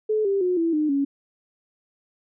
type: tone with pitch steps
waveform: sine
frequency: 430.5 / 394.8 / 362 / 332 / 304.4 / 279.1 Hz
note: A4 / G4 / F#4 / E4 / D#4 / C#4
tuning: -38 / +12 / -38 / +12 / -38 / +12 cents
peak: -19 dBFS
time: 0.09-1.05 s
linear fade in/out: 10 ms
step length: 160 ms
effects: none